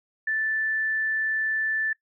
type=tone; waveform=sine; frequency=1759 Hz; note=A6; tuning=1 cent flat; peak=-23 dBFS; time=0.27-1.93 s; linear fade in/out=5 ms; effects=noise-tail reverb RT60 0.1 s tail -22 dB re dry